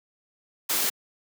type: noise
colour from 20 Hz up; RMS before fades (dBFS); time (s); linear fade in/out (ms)
white; -25; 0.69-0.9; 10
effects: high-pass 200 Hz 12 dB/octave